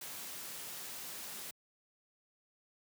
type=noise; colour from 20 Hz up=white; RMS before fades=-45 dBFS; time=0.01-1.51 s; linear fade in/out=5 ms; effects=high-pass 100 Hz 12 dB/octave